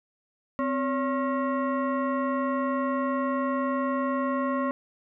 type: tone with frequency modulation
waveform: sine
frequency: 258.9 Hz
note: C4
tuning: 18 cents flat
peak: -24 dBFS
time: 0.59-4.71 s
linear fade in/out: 0 ms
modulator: 823 Hz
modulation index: 1.2
effects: none